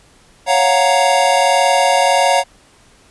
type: chord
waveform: square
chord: Gb major seventh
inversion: second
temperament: equal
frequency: 554.4 / 698.5 / 740 / 932.3 Hz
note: Db5 / F5 / Gb5 / Bb5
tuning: 0 / 0 / 0 / 0 cents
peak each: -17 dBFS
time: 0.46-2.44 s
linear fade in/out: 50 ms
effects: pink hiss -49 dBFS RMS until 3.1 s + resampled to 24000 Hz

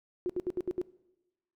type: tone bursts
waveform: sine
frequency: 359.3 Hz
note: F4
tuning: 49 cents sharp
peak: -28 dBFS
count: 6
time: 0.26-0.815 s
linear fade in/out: 0 ms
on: 35 ms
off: 69 ms
effects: noise-tail reverb RT60 1.0 s tail -20 dB re dry

